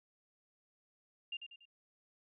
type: tone with echo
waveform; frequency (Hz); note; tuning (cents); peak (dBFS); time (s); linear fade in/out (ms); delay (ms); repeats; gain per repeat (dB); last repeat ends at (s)
sine; 2798; F7; +3; -38; 1.32-1.37; 5; 95; 3; -7; 1.655
effects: none